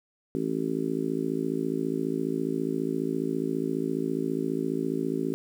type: harmonic tone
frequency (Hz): 54.7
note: A1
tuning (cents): -9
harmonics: 3 / 4 / 5 / 6 / 7 / 8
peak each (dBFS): -35 / -35 / -30 / -35 / -31 / -38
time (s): 0.35-5.34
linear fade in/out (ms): 0
effects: 9-bit